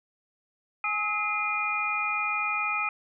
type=tone cluster; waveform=sine; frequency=836 / 1281 / 2066 / 2434 Hz; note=G#5 / E6 / C7 / D#7; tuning=+11 / -50 / -22 / -39 cents; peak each=-35 / -30 / -37 / -28 dBFS; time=0.84-2.89 s; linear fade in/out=2 ms; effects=none